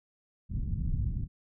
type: low-pass noise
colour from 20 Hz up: pink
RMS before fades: -31 dBFS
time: 0.49-1.28 s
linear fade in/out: 50 ms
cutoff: 170 Hz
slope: 24 dB/octave
effects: none